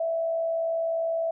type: tone with frequency modulation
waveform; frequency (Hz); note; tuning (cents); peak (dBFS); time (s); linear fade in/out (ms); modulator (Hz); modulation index
sine; 659.3; E5; 0; -24; 0-1.31; 5; 59.7; 0.29
effects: none